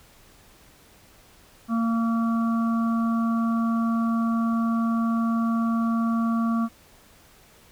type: harmonic tone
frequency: 228.9 Hz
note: A#3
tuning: 31 cents flat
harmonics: 1 / 3 / 5 / 6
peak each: -21 / -36 / -31 / -39 dBFS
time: 1.68-6.69 s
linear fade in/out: 50 ms
effects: pink hiss -54 dBFS RMS until 7.71 s